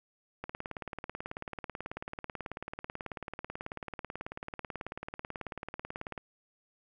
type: click train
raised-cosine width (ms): 0.5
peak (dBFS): -23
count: 106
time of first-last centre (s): 0.44-6.178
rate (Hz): 18.3
effects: none